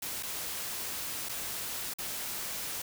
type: noise with dropouts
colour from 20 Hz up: white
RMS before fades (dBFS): -37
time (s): 0.02-2.82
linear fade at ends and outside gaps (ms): 5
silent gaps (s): 0.227-0.231 / 1.288-1.292 / 1.938-1.985
effects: none